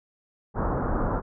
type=low-pass noise; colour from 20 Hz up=pink; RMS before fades=-26 dBFS; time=0.54-1.22 s; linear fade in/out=50 ms; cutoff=1400 Hz; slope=48 dB/octave; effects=none